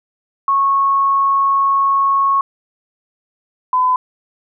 sine tone pair in turn, 1100 / 1010.7 Hz, C#6 / B5, -14 / +40 cents, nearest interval minor second, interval 146 cents, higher first, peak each -11 dBFS, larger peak neither, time 0.48-2.41 / 3.73-3.96 s, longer first, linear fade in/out 2 ms, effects none

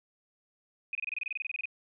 sine tone bursts, 2500 Hz, D#7, 8 cents sharp, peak -31 dBFS, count 16, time 0.93-1.656 s, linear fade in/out 2 ms, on 21 ms, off 26 ms, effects none

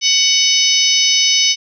harmonic tone with a mistuned harmonic, 745 Hz, F#5, 12 cents sharp, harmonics 3 / 4 / 5 / 6 / 7 / 8, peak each -20 / -16 / -19 / -22 / -16 / -17 dBFS, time 0.01-1.56 s, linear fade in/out 50 ms, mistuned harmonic 8, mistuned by +21 cents, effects none

